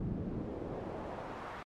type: noise with band-pass filter sweep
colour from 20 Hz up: brown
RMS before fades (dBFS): -40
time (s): 0-1.63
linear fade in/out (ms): 5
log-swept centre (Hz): 200 to 1300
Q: 1.2
effects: MP3 64 kbps